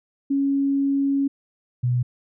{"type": "tone pair in turn", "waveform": "sine", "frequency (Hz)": [277, 123.39], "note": ["C#4", "B2"], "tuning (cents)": [-1, -1], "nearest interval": "octave + major second", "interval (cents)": 1400, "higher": "first", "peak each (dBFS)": -18, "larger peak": "neither", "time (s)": [[0.3, 1.28], [1.83, 2.03]], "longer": "first", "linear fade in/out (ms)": 10, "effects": []}